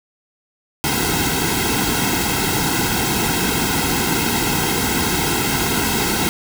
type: noise with comb filter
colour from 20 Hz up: pink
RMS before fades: -19 dBFS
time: 0.84-6.29 s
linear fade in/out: 0 ms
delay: 1.7 ms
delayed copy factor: -0.95
effects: none